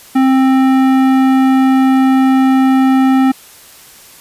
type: tone with tanh clipping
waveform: sine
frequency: 263.8 Hz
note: C4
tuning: 14 cents sharp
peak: -9 dBFS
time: 0.15-3.32 s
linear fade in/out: 10 ms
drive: 16 dB
effects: white hiss -39 dBFS RMS until 4.2 s + resampled to 32000 Hz